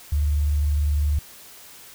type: tone with vibrato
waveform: sine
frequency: 73.42 Hz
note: D2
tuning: in tune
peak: -18 dBFS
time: 0.12-1.19 s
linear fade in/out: 5 ms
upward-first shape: triangle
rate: 20 Hz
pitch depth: 120 cents each way
effects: white hiss -45 dBFS RMS until 1.94 s